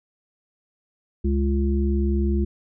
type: harmonic tone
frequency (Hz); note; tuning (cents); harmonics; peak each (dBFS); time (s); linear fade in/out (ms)
69.3; C#2; 0; 1 / 3 / 5; -20 / -25 / -27; 1.24-2.45; 10
effects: none